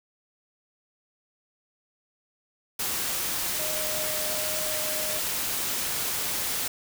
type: tone in noise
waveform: sine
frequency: 617 Hz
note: D#5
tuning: 15 cents flat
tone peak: -35 dBFS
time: 3.59-5.19 s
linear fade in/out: 5 ms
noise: white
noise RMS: -29 dBFS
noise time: 2.79-6.68 s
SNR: -9 dB
effects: none